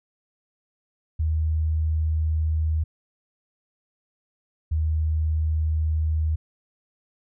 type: tone pair in turn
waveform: sine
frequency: 78.7 / 78.39 Hz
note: D#2 / D#2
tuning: +20 / +13 cents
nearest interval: unison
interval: 7 cents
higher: first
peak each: -20 dBFS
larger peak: neither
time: 1.19-2.84 / 4.71-6.36 s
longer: neither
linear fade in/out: 10 ms
effects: none